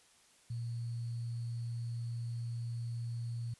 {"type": "tone with sample-and-hold", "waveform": "sine", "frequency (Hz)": 117.6, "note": "A#2", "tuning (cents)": 16, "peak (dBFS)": -36, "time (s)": [0.5, 3.54], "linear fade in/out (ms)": 5, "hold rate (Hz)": 4410, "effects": ["white hiss -65 dBFS RMS until 3.59 s", "resampled to 24000 Hz"]}